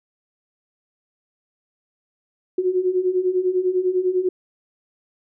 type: beating tone pair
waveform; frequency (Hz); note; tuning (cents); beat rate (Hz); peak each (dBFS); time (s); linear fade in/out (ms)
sine; 360 / 370; F#4 / F#4; -47 / 0; 10; -23 / -19; 2.58-4.29; 5
effects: none